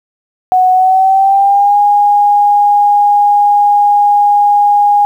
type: tone with pitch glide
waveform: sine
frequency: 740 to 821.1 Hz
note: F#5 to G#5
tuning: 0 to -20 cents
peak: -5 dBFS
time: 0.52-5.05 s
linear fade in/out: 0 ms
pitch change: +180 cents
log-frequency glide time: 0.72-1.77 s
effects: 7-bit